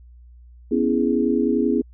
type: chord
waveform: sine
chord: C# minor seventh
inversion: third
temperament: equal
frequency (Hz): 246.9 / 277.2 / 329.6 / 415.3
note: B3 / C#4 / E4 / G#4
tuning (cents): 0 / 0 / 0 / 0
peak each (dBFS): -21 / -23 / -23 / -23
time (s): 0.71-1.82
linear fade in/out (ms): 10
effects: added 60 Hz sine -43 dBFS peak until 1.93 s